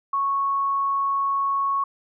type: tone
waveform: sine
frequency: 1105 Hz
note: C#6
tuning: 6 cents flat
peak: -20 dBFS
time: 0.13-1.84 s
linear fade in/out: 5 ms
effects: none